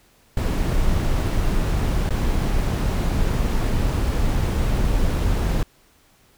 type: noise with dropouts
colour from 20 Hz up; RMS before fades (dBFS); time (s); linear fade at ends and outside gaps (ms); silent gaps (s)
brown; -20; 0.37-5.63; 2; 2.092-2.105
effects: pink hiss -57 dBFS RMS until 6.37 s